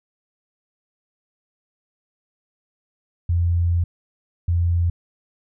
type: tone pair in turn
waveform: sine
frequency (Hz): 86 / 86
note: F2 / F2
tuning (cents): -26 / -26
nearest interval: unison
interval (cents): 0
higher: neither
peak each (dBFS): -16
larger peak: neither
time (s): 3.29-3.84 / 4.48-4.9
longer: first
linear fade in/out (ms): 5
effects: none